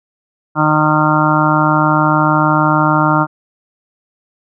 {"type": "harmonic tone", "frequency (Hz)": 153.3, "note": "D#3", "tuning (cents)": -25, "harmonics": [1, 2, 4, 5, 6, 7, 8, 9], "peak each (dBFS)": [-16, -16, -20, -21, -17, -20, -18, -17], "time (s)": [0.55, 3.27], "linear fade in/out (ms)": 50, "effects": []}